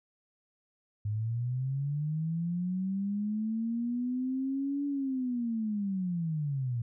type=linear two-way sweep; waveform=sine; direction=up then down; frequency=102.7 to 286.3 to 114.6 Hz; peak=-29 dBFS; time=1.05-6.82 s; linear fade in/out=5 ms; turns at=4.86 s; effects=none